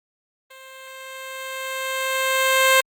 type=tone with level ramp; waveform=10% pulse; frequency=527 Hz; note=C5; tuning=12 cents sharp; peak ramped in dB=-34 to -4 dBFS; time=0.5-2.81 s; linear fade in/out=10 ms; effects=Opus 24 kbps